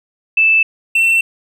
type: tone pair in turn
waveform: sine / triangle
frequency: 2637 / 2694 Hz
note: E7 / E7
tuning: 0 / +37 cents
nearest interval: unison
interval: 37 cents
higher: second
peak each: -8 dBFS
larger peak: neither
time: 0.37-0.63 / 0.95-1.21 s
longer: neither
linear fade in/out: 5 ms
effects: none